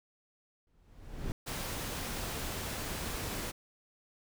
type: noise with exponential growth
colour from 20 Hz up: brown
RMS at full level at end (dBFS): -32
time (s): 0.67-1.32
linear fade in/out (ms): 1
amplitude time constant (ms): 140
type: noise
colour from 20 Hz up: pink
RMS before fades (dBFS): -38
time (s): 1.46-3.52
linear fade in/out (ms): 20
effects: none